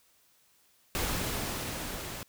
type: noise with level ramp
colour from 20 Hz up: pink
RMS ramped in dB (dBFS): -31 to -40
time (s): 0.95-2.23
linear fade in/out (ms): 0
effects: white hiss -66 dBFS RMS until 2.28 s